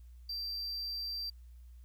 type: tone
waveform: triangle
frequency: 4699 Hz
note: D8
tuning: in tune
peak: -35 dBFS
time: 0.29-1.3 s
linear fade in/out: 5 ms
effects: added 60 Hz sine -50 dBFS peak until 1.84 s + white hiss -75 dBFS RMS until 1.84 s